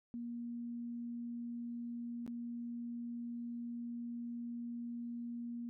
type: tone with dropouts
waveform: sine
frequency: 237.1 Hz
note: A#3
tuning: 30 cents sharp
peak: -40 dBFS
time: 0.14-5.69 s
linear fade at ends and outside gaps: 0 ms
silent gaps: 2.264-2.277 s
effects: none